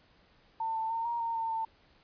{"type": "tone with pitch steps", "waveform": "sine", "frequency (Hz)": [899, 890, 912, 940, 920, 905, 896], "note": ["A5", "A5", "A#5", "A#5", "A#5", "A5", "A5"], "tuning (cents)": [37, 20, -38, 14, -23, 48, 31], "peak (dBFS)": -30, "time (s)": [0.6, 1.65], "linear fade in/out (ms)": 5, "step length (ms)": 150, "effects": ["pink hiss -64 dBFS RMS until 2.03 s", "resampled to 11025 Hz"]}